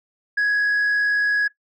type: tone with frequency modulation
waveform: sine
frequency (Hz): 1669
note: G#6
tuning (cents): +8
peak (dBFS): -14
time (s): 0.37-1.48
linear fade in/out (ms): 10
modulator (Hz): 58.2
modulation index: 0.23
effects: noise-tail reverb RT60 0.1 s tail -18 dB re dry + tanh soft clip ceiling -16 dBFS